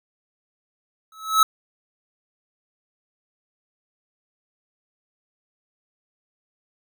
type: tone with exponential growth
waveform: square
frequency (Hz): 1296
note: E6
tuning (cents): -30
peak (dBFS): -10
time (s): 1.12-1.43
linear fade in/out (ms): 2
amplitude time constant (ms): 67
effects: none